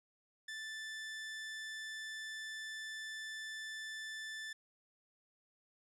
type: tone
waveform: sawtooth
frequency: 1760 Hz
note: A6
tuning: in tune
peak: -39 dBFS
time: 0.48-4.53 s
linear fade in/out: 5 ms
effects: low-pass 8000 Hz 12 dB/octave